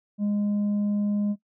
sine tone with tanh clipping, 205.8 Hz, G#3, 16 cents flat, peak -23 dBFS, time 0.18-1.36 s, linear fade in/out 50 ms, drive 3 dB, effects noise-tail reverb RT60 0.1 s tail -17 dB re dry

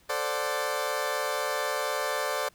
20% pulse chord, D dominant seventh, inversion second, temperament equal, 440 / 523.3 / 587.3 / 740 Hz, A4 / C5 / D5 / F#5, 0 / 0 / 0 / 0 cents, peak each -30 / -28 / -26 / -32 dBFS, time 0.09-2.49 s, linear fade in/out 10 ms, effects pink hiss -61 dBFS RMS until 2.54 s

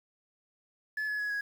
sine tone with pitch steps, 1720 / 1700.2 / 1680.7 / 1661.4 Hz, A6 / G#6 / G#6 / G#6, -40 / +40 / +20 / 0 cents, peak -28 dBFS, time 0.97-1.41 s, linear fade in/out 5 ms, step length 110 ms, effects tanh soft clip ceiling -29 dBFS + 9-bit

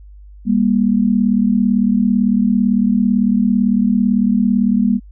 sine tone pair together, 200.5 / 238.4 Hz, G3 / A#3, +39 / +39 cents, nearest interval minor third, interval 300 cents, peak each -14 dBFS, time 0.45-5 s, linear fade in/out 50 ms, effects added 50 Hz sine -36 dBFS peak until 5.11 s

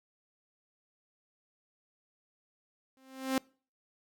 sawtooth tone with exponential growth, 263.9 Hz, C4, 15 cents sharp, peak -21 dBFS, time 2.97-3.38 s, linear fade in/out 0 ms, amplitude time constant 89 ms, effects noise-tail reverb RT60 0.4 s tail -25 dB re dry

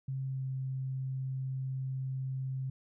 sine tone with pitch glide, 133.5 to 132.04 Hz, C3 to C3, +35 to +16 cents, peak -33 dBFS, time 0.08-2.7 s, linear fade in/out 5 ms, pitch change -19 cents, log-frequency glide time 0.24-0.46 s, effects none

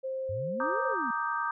sine tone, 527 Hz, C5, 12 cents sharp, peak -31 dBFS, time 0.03-0.95 s, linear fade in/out 20 ms
sine exponential two-way sweep, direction up then down, 89 to 562 to 219.8 Hz, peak -35 dBFS, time 0.29-1.11 s, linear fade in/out 5 ms, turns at 0.85 s
sine chord, Eb major seventh, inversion second, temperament equal, 932.3 / 1174.7 / 1244.5 / 1568 Hz, Bb5 / D6 / Eb6 / G6, 0 / 0 / 0 / 0 cents, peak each -34 dBFS, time 0.6-1.51 s, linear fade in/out 2 ms
effects none

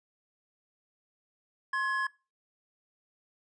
triangle tone pair together, 1063 / 1689.6 Hz, C6 / G#6, +27 / +29 cents, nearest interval minor sixth, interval 802 cents, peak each -30 / -28 dBFS, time 1.73-2.07 s, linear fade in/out 5 ms, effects noise-tail reverb RT60 0.3 s tail -23 dB re dry + resampled to 22050 Hz

